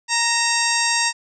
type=harmonic tone with a mistuned harmonic; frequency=932.3 Hz; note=A#5; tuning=in tune; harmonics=1 / 2 / 3 / 4 / 5 / 6 / 7 / 8 / 9; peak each=-24 / -23 / -27 / -29 / -26 / -24 / -29 / -27 / -29 dBFS; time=0.08-1.13 s; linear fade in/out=50 ms; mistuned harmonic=3; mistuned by=-67 cents; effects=none